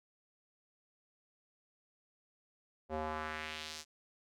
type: tone with band-pass filter sweep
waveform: square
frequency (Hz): 77.78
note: D#2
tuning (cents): 0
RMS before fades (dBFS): -41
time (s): 2.89-3.85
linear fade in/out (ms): 50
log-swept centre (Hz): 560 to 6300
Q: 1.5
effects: none